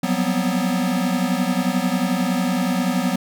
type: tone cluster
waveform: square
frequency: 179.7 / 190.6 / 242.5 / 254 Hz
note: F3 / G3 / B3 / B3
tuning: +50 / -48 / -31 / +49 cents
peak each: -25 dBFS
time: 0.03-3.16 s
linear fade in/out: 5 ms
effects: none